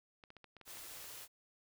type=clicks; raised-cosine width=0.3 ms; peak=-39 dBFS; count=10; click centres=0.238 / 0.304 / 0.367 / 0.443 / 0.567 / 0.613 / 0.678 / 0.771 / 0.971 / 1.043 s
type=band-stop noise; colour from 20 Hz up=white; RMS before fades=-50 dBFS; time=0.65-1.28 s; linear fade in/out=50 ms; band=150 to 260 Hz; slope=96 dB/octave
effects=none